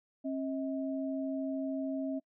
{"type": "tone pair together", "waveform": "sine", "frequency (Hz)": [269.7, 637], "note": ["C#4", "D#5"], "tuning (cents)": [-47, 41], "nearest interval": "octave + minor third", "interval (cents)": 1488, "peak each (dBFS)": [-33, -39], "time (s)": [0.24, 2.2], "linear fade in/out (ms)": 20, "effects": ["noise-tail reverb RT60 0.1 s tail -25 dB re dry"]}